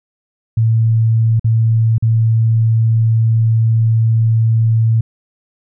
sine tone with dropouts, 112.8 Hz, A2, 44 cents sharp, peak -9 dBFS, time 0.57-5.01 s, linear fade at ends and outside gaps 5 ms, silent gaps 1.396-1.444 / 1.982-2.024 s, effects none

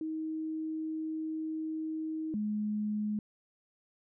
sine tone pair in turn, 315.8 / 210.8 Hz, D#4 / G#3, +26 / +26 cents, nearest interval perfect fifth, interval 700 cents, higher first, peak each -33 / -30 dBFS, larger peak second, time 0.01-2.34 / 2.34-3.19 s, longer first, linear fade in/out 2 ms, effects none

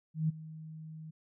sine tone with ADSR envelope, 157.7 Hz, D#3, 24 cents sharp, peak -25 dBFS, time 0.14-1.11 s, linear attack 150 ms, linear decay 16 ms, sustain -18 dB, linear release 11 ms, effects none

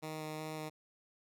10% pulse tone with vibrato, 155.56 Hz, D#3, in tune, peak -32 dBFS, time 0.02-0.7 s, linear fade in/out 20 ms, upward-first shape square, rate 2.7 Hz, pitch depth 8 cents each way, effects none

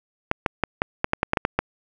clicks, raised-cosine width 0.5 ms, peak -4 dBFS, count 11, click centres 0.314 / 0.462 / 0.637 / 0.819 / 1.044 / 1.134 / 1.231 / 1.334 / 1.372 / 1.451 / 1.59 s, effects none

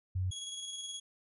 sine tone, 92.5 Hz, F#2, in tune, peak -30 dBFS, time 0.15-0.31 s, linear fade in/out 10 ms
25% pulse tone with tremolo, 3328 Hz, G#7, 3 cents sharp, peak -35 dBFS, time 0.31-1 s, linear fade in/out 10 ms, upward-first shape square, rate 19 Hz, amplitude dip 30%
effects resampled to 32000 Hz

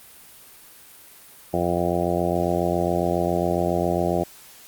harmonic tone, 87.3 Hz, F2, in tune, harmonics 1 / 2 / 3 / 4 / 5 / 6 / 7 / 8 / 9, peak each -31 / -27 / -32 / -26 / -30 / -30 / -27 / -28 / -31 dBFS, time 1.53-4.24 s, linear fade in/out 10 ms, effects white hiss -47 dBFS RMS until 4.67 s + Opus 32 kbps

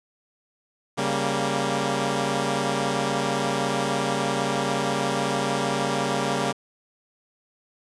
10% pulse chord, G diminished, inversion second, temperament equal, 138.59 / 196 / 233.1 Hz, Db3 / G3 / Bb3, 0 / 0 / 0 cents, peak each -19 dBFS, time 0.97-6.53 s, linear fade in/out 20 ms, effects resampled to 22050 Hz + 8-bit

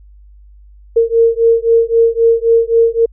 sine beating tone pair, 457.6 / 461.4 Hz, A#4 / A#4, -32 / -18 cents, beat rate 3.8 Hz, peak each -11 dBFS, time 0.96-3.06 s, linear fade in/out 10 ms, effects added 50 Hz sine -38 dBFS peak until 3.12 s

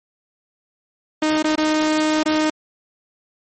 sawtooth tone with dropouts, 309.2 Hz, D#4, 11 cents flat, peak -12 dBFS, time 1.22-2.5 s, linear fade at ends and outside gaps 5 ms, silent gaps 1.426-1.442 / 1.556-1.578 / 2.232-2.258 s, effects MP3 32 kbps

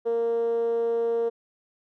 10% pulse tone with band-pass filter, 232 Hz, A#3, 8 cents flat, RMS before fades -25 dBFS, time 0.05-1.3 s, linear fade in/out 20 ms, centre 470 Hz, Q 7.6, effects none

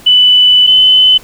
sine tone pair in turn, 2987 / 3025 Hz, F#7 / F#7, +16 / +38 cents, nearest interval unison, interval 22 cents, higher second, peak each -3 dBFS, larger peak neither, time 0.06-0.67 / 0.67-1.18 s, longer first, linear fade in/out 10 ms, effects pink hiss -37 dBFS RMS until 1.23 s

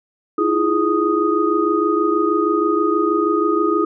sine tone cluster, 318.7 / 345 / 417.3 / 1243 Hz, D#4 / F4 / G#4 / D#6, +42 / -21 / +8 / -2 cents, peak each -20 dBFS, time 0.38-3.85 s, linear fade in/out 5 ms, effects none

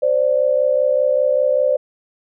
sine tone pair together, 520.9 / 586 Hz, C5 / D5, -8 / -4 cents, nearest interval major second, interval 204 cents, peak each -16 dBFS, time 0.02-1.77 s, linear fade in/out 10 ms, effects none

